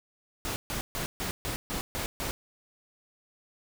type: noise bursts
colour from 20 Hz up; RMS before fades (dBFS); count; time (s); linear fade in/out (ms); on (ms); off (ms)
pink; -33; 8; 0.45-2.31; 0; 110; 140
effects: none